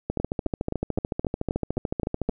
two click trains, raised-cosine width 2 ms, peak -12 / -12 dBFS, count 31 / 9, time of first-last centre 0.1-2.29 / 0.2-2.294 s, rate 13.7 / 3.82 Hz, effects none

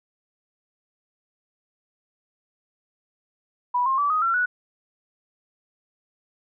sine tone with pitch steps, 982 / 1064.7 / 1154.4 / 1251.6 / 1357 / 1471.3 Hz, B5 / C6 / D6 / D#6 / E6 / F#6, -10 / +30 / -30 / +10 / +50 / -10 cents, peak -19 dBFS, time 3.74-4.46 s, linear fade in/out 10 ms, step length 120 ms, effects none

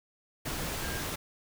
sine tone in noise, 1605 Hz, G6, 40 cents sharp, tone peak -41 dBFS, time 0.82-1.02 s, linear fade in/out 10 ms, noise pink, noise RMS -35 dBFS, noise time 0.45-1.16 s, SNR -9 dB, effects none

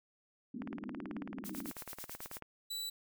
white band-pass noise, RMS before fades -44 dBFS, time 0.54-1.71 s, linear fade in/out 5 ms, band 190 to 310 Hz, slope 48 dB/octave
click train, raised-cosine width 0.5 ms, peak -30 dBFS, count 34, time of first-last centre 0.62-2.423 s, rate 18.3 Hz
blue noise with tremolo, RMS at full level -45 dBFS, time 1.44-2.4 s, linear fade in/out 20 ms, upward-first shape sine, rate 9.1 Hz, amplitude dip 90%
sawtooth tone, 3950 Hz, B7, in tune, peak -35 dBFS, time 2.7-2.9 s, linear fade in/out 10 ms
effects none

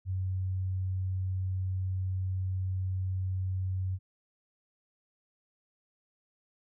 sine tone, 93.6 Hz, F#2, 20 cents sharp, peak -29 dBFS, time 0.05-3.99 s, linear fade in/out 50 ms, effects none

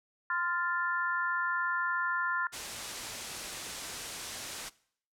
sine chord, F major, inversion second, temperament equal with one note detuned, 1036.3 / 1396.9 / 1760 Hz, C6 / F6 / A6, -17 / 0 / 0 cents, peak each -34 / -32 / -34 dBFS, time 0.3-2.47 s, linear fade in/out 2 ms
white noise, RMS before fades -38 dBFS, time 2.52-4.7 s, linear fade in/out 20 ms
effects noise-tail reverb RT60 0.6 s tail -21 dB re dry + low-pass 9000 Hz 12 dB/octave

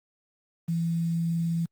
sine tone with quantisation, 167.1 Hz, E3, 24 cents sharp, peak -24 dBFS, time 0.68-1.66 s, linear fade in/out 10 ms, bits 8, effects Opus 24 kbps

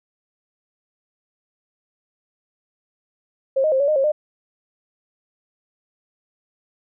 sine tone with pitch steps, 536 / 621 / 529 / 565 / 613 / 541 / 605 Hz, C5 / D#5 / C5 / C#5 / D#5 / C#5 / D#5, +42 / -3 / +19 / +33 / -26 / -42 / -49 cents, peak -15 dBFS, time 3.56-4.12 s, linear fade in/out 10 ms, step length 80 ms, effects none

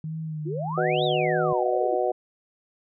sine tone with vibrato, 155.56 Hz, D#3, in tune, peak -29 dBFS, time 0.04-1.53 s, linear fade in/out 2 ms, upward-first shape sine, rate 1.7 Hz, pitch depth 48 cents each way
sine exponential two-way sweep, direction up then down, 311.1 to 3909 to 311.1 Hz, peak -29 dBFS, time 0.45-1.96 s, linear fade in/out 20 ms, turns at 1.04 s
harmonic tone, 123.47 Hz, B2, in tune, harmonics 3 / 4 / 5 / 6, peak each -27 / -27 / -27 / -27 dBFS, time 0.77-2.12 s, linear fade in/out 10 ms
effects none

